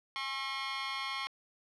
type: tone with amplitude modulation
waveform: 15% pulse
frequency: 1081 Hz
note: C#6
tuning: 44 cents flat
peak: -24 dBFS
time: 0.16-1.27 s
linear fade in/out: 0 ms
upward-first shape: sine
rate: 258 Hz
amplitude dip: 90%
effects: low-pass 5000 Hz 12 dB/octave